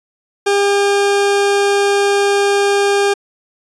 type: tone pair together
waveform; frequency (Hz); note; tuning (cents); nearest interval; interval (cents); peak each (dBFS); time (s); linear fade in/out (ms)
40% pulse; 402 / 804; G4 / G5; +44 / +44; octave; 1200; -11 / -22; 0.46-3.14; 10
effects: resampled to 22050 Hz